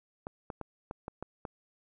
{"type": "clicks", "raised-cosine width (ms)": 1, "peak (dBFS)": -24, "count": 7, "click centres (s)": [0.269, 0.502, 0.613, 0.911, 1.081, 1.226, 1.452], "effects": []}